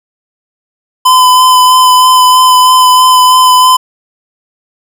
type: tone with vibrato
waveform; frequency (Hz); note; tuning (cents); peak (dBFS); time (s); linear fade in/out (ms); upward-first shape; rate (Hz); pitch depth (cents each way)
square; 1014; B5; +45; -3; 1.05-3.77; 10; sine; 3.1; 13
effects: none